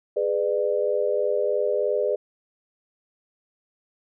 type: chord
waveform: sine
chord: G# diminished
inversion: none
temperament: just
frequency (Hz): 415.3 / 498.4 / 598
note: G#4 / B4 / D5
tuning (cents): 0 / +16 / +31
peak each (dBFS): -25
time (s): 0.16-2.16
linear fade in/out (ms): 10
effects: none